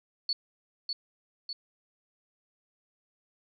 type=tone with echo; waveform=sine; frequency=4435 Hz; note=C#8; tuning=in tune; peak=-26 dBFS; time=0.29-0.33 s; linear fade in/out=2 ms; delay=600 ms; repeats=2; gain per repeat=-4 dB; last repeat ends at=1.53 s; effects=none